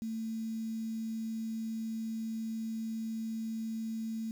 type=tone with quantisation; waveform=sine; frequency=223.2 Hz; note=A3; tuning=25 cents sharp; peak=-34 dBFS; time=0.02-4.31 s; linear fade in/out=0 ms; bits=9; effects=none